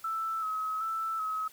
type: tone with vibrato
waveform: sine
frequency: 1301 Hz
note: E6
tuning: 23 cents flat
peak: -30 dBFS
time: 0.04-1.48 s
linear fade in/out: 5 ms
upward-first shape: square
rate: 1.3 Hz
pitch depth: 29 cents each way
effects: white hiss -56 dBFS RMS until 1.52 s